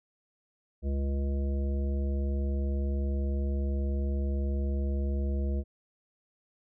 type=harmonic tone; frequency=69.3 Hz; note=C#2; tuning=in tune; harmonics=1 / 3 / 5 / 7 / 9; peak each=-27 / -37 / -41 / -44 / -46 dBFS; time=0.82-5.64 s; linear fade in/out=50 ms; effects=none